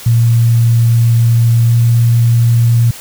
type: tone with pitch glide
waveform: sine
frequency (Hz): 116.54 to 117.49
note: A#2 to A#2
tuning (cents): 0 to +14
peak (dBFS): -6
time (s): 0.06-2.91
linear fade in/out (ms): 5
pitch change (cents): +14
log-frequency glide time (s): 1.65-1.74
effects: white hiss -31 dBFS RMS until 3 s